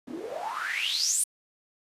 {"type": "noise with band-pass filter sweep", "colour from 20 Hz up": "white", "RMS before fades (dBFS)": -30, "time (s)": [0.07, 1.24], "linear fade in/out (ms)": 5, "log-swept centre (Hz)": [250, 9700], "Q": 10, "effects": ["resampled to 32000 Hz"]}